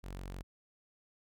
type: tone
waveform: sawtooth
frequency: 46.25 Hz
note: F#1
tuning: in tune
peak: -38 dBFS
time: 0.03-0.43 s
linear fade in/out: 20 ms
effects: none